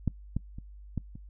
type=clicks; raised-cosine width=5 ms; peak=-14 / -17 / -29 / -18 / -30 dBFS; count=5; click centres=0.077 / 0.366 / 0.585 / 0.977 / 1.155 s; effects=noise-tail reverb RT60 0.1 s tail -22 dB re dry + added 50 Hz sine -45 dBFS peak until 1.29 s